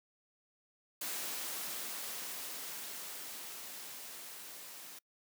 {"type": "noise with level ramp", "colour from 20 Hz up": "white", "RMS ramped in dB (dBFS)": [-39, -50], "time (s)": [1.01, 4.99], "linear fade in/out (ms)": 5, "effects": ["noise-tail reverb RT60 0.1 s tail -25 dB re dry", "high-pass 200 Hz 12 dB/octave"]}